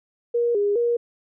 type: tone with vibrato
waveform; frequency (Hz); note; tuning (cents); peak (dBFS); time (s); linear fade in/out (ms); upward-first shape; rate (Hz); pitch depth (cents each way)
sine; 440; A4; 0; -18; 0.34-0.97; 10; square; 2.4; 130
effects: none